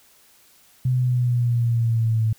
sine exponential sweep, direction down, 127.9 to 110 Hz, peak -17 dBFS, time 0.85-2.33 s, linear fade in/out 5 ms, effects white hiss -55 dBFS RMS until 2.38 s

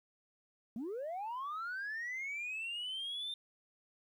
sine linear sweep, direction up, 207.7 to 3621 Hz, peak -36 dBFS, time 0.76-3.34 s, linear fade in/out 2 ms, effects tanh soft clip ceiling -36 dBFS + 12-bit

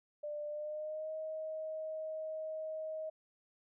sine tone with pitch glide, 594 to 629.3 Hz, D5 to D#5, +20 to +19 cents, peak -38 dBFS, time 0.23-3.1 s, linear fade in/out 10 ms, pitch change +99 cents, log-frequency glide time 0.48-1.12 s, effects none

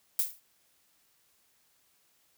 violet noise with exponential decay, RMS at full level -24 dBFS, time 0.19-0.4 s, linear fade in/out 2 ms, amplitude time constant 45 ms, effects white hiss -69 dBFS RMS until 2.37 s

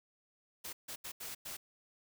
white noise bursts at uneven times, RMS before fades -44 dBFS, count 5, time 0.64-0.73 / 0.88-0.96 / 1.04-1.12 / 1.2-1.35 / 1.45-1.57 s, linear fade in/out 10 ms, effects none

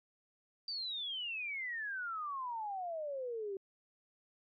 sine exponential sweep, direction down, 4699 to 380.1 Hz, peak -37 dBFS, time 0.68-3.57 s, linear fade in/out 2 ms, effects MP3 32 kbps

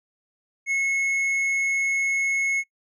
sine tone with tanh clipping, 2182 Hz, C#7, 28 cents flat, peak -22 dBFS, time 0.66-2.64 s, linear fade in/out 50 ms, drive 6 dB, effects noise-tail reverb RT60 0.1 s tail -23 dB re dry

